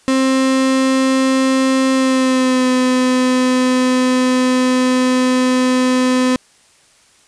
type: tone with pitch glide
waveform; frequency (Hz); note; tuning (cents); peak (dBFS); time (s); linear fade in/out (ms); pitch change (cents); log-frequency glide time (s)
35% pulse; 264 to 254.4; C4 to C4; +16 to -48; -10; 0.08-6.36; 0; -64; 1.93-2.68
effects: white hiss -51 dBFS RMS until 7.27 s + resampled to 22050 Hz